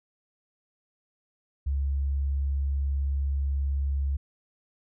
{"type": "tone", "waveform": "sine", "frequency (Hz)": 69.3, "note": "C#2", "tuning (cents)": 0, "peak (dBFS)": -24, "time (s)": [1.66, 4.17], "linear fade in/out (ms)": 10, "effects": []}